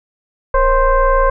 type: tone with frequency modulation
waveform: sine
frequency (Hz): 540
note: C#5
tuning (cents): -45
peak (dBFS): -9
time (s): 0.54-1.3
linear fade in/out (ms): 5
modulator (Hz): 511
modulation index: 1.4
effects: none